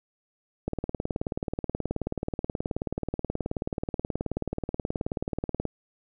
click train, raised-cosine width 2 ms, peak -15 dBFS, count 94, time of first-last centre 0.68-5.653 s, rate 18.7 Hz, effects none

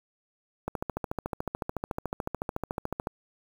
click train, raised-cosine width 1 ms, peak -16 dBFS, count 34, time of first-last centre 0.68-3.071 s, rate 13.8 Hz, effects 7-bit

